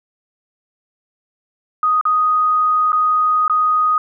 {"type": "tone with dropouts", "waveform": "sine", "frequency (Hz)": 1246, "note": "D#6", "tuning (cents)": 2, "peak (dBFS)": -12, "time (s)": [1.83, 3.98], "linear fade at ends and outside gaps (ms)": 2, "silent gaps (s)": [[2.012, 2.053], [2.92, 2.929], [3.48, 3.497]], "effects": []}